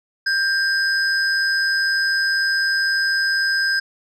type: tone pair together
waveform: sine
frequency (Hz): 1585 / 5032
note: G6 / D#8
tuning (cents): +19 / +19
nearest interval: octave + minor sixth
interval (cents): 2000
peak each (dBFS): -16 / -21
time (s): 0.26-3.8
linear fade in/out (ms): 10
effects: tanh soft clip ceiling -13 dBFS